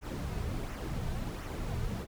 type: noise with flanger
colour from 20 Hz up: brown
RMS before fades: -36 dBFS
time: 0.01-2.07 s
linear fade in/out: 50 ms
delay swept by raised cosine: 0.22 to 3.72 ms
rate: 1.4 Hz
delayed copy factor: -0.5
effects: none